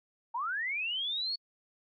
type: linear sweep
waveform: sine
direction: up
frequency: 880 to 4447 Hz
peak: -31 dBFS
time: 0.34-1.36 s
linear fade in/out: 10 ms
effects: AAC 48 kbps